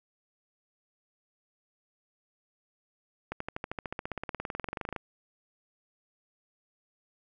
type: accelerating click train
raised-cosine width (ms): 0.5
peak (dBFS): -19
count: 30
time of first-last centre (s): 3.32-4.962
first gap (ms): 84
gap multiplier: 0.97
effects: none